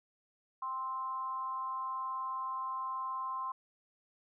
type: tone with amplitude modulation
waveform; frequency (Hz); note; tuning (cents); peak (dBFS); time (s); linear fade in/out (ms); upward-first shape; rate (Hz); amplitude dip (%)
sine; 1046.5; C6; 0; -32; 0.62-3.52; 5; sine; 261; 60
effects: none